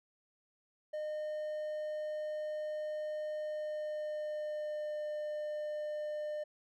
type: tone with pitch glide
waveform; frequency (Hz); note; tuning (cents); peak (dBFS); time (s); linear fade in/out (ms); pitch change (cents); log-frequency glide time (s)
triangle; 610 to 602.6; D#5 to D5; -34 to +44; -34; 0.93-6.44; 10; -22; 3.38-5.03
effects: none